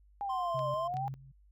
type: linear two-way sweep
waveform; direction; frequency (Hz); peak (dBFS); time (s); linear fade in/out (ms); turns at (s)
sine; down then up; 819 to 587.3 to 816; -33; 0.21-1.08; 0; 0.7
type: tone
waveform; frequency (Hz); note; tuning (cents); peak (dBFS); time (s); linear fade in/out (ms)
triangle; 1046.5; C6; 0; -32; 0.29-0.88; 10
type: tone with tremolo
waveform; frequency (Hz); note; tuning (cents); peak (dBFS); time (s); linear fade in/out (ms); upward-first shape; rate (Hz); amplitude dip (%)
sine; 134.5; C3; +48; -37; 0.54-1.32; 10; square; 2.5; 80
type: clicks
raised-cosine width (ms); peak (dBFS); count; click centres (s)
0.2; -32; 2; 0.592 / 0.969
effects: added 50 Hz sine -59 dBFS peak until 1.51 s